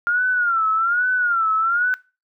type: tone with vibrato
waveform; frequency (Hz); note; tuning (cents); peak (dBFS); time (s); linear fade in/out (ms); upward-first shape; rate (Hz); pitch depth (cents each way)
sine; 1396.9; F6; 0; -16; 0.07-1.94; 0; sine; 1.2; 130
effects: noise-tail reverb RT60 0.3 s tail -21 dB re dry